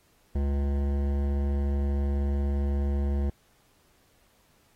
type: tone with hard clipping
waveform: sine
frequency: 70.3 Hz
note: C#2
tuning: 25 cents sharp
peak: -26 dBFS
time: 0.35-3.3 s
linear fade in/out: 5 ms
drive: 15 dB
effects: pink hiss -65 dBFS RMS until 4.75 s + AAC 48 kbps